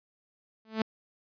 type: tone with exponential growth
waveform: sawtooth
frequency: 220 Hz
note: A3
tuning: in tune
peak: -19 dBFS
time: 0.65-0.82 s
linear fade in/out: 2 ms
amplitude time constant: 36 ms
effects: resampled to 11025 Hz